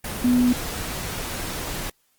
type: tone in noise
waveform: sine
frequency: 246.9 Hz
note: B3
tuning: in tune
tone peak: -15 dBFS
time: 0.24-0.53 s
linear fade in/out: 5 ms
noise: pink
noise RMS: -30 dBFS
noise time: 0.04-1.9 s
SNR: +12 dB
effects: white hiss -66 dBFS RMS until 2.18 s + Opus 24 kbps